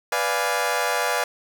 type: chord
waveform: 20% pulse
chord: B diminished seventh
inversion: none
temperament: equal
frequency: 493.9 / 587.3 / 698.5 / 830.6 Hz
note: B4 / D5 / F5 / Ab5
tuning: 0 / 0 / 0 / 0 cents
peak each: -22 dBFS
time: 0.12-1.24 s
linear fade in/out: 2 ms
effects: none